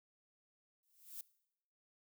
violet noise with exponential growth, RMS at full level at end -44 dBFS, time 0.83-1.21 s, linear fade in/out 2 ms, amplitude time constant 82 ms, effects noise-tail reverb RT60 0.8 s tail -21 dB re dry

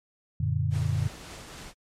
sine chord, Gb augmented, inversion none, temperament equal, 92.5 / 116.54 / 146.83 Hz, Gb2 / Bb2 / D3, 0 / 0 / 0 cents, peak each -28 dBFS, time 0.4-1.08 s, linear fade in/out 5 ms
pink noise with tremolo, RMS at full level -42 dBFS, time 0.7-1.74 s, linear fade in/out 50 ms, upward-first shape triangle, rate 3.6 Hz, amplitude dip 25%
effects low-pass 9000 Hz 12 dB/octave + MP3 64 kbps

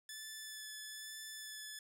10% pulse tone with vibrato, 1738 Hz, A6, 22 cents flat, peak -37 dBFS, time 0.09-1.79 s, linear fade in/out 2 ms, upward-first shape sine, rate 1.1 Hz, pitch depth 13 cents each way, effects none

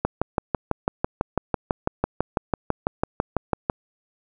click train, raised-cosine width 1 ms, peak -6 dBFS, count 23, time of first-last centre 0.05-3.698 s, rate 6.03 Hz, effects none

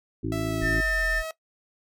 harmonic tone, 54.2 Hz, A1, 25 cents flat, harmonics 1 / 2 / 3 / 5 / 6 / 7, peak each -37 / -32 / -36 / -32 / -31 / -36 dBFS, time 0.23-0.81 s, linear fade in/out 10 ms
sawtooth tone with pitch glide, 659.3 to 640.2 Hz, E5 to D#5, 0 to +49 cents, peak -28 dBFS, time 0.32-1.31 s, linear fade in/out 2 ms, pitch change -51 cents, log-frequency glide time 0.44-0.8 s
sine linear two-way sweep, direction up then down, 39.04 to 51 to 39.04 Hz, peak -28 dBFS, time 0.61-1.23 s, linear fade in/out 20 ms, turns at 0.74 s
triangle tone, 1796 Hz, A6, 35 cents sharp, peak -23 dBFS, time 0.61-1.23 s, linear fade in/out 50 ms
effects noise-tail reverb RT60 0.1 s tail -18 dB re dry

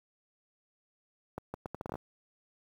accelerating click train, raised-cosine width 1 ms, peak -23 dBFS, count 10, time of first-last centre 1.38-1.954 s, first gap 160 ms, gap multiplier 0.74, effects high-pass 60 Hz 12 dB/octave + 9-bit

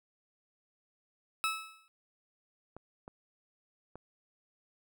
20% pulse tone with exponential decay, 1300 Hz, E6, 24 cents flat, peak -22 dBFS, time 1.44-1.88 s, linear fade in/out 0 ms, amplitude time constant 94 ms
clicks, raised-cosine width 1 ms, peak -32 dBFS, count 3, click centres 2.766 / 3.079 / 3.956 s
effects none

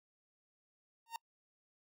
45% pulse tone with exponential growth, 920 Hz, A#5, 23 cents flat, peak -36 dBFS, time 1.06-1.16 s, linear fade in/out 2 ms, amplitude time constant 21 ms, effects noise-tail reverb RT60 0.1 s tail -26 dB re dry

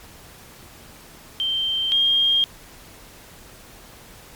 sine tone pair in turn, 3136 / 3220 Hz, G7 / G7, 0 / +46 cents, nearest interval unison, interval 46 cents, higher second, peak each -20 / -15 dBFS, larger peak second, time 1.4-1.92 / 1.92-2.44 s, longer neither, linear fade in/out 0 ms, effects pink hiss -45 dBFS RMS until 4.35 s + MP3 96 kbps

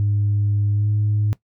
sine tone with pitch glide, 102.7 to 104.86 Hz, G#2 to G#2, -19 to +17 cents, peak -15 dBFS, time 0-1.33 s, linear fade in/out 0 ms, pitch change +36 cents, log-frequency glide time 0.73-0.89 s, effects noise-tail reverb RT60 0.1 s tail -19 dB re dry + tanh soft clip ceiling -13 dBFS

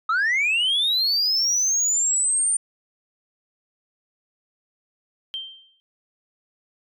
sine linear sweep, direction up, 1244.5 to 9080 Hz, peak -16 dBFS, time 0.09-2.57 s, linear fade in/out 5 ms
sine tone with exponential decay, 3143 Hz, G7, 4 cents sharp, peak -25 dBFS, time 5.34-5.8 s, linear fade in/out 0 ms, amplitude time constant 100 ms
effects tanh soft clip ceiling -17 dBFS

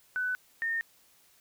sine tone pair in turn, 1499 / 1828.3 Hz, F#6 / A#6, +22 / -34 cents, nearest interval minor third, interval 344 cents, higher second, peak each -28 / -28 dBFS, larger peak neither, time 0.16-0.35 / 0.62-0.81 s, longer neither, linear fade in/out 0 ms, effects white hiss -63 dBFS RMS until 1.4 s

